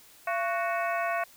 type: harmonic tone with a mistuned harmonic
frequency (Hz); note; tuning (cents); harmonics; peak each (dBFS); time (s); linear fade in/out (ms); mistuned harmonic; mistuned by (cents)
370; F#4; 0; 2 / 3 / 4 / 5 / 6 / 7; -29 / -33 / -35 / -37 / -39 / -40; 0.27-1.24; 5; 2; -140
effects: white hiss -55 dBFS RMS until 1.36 s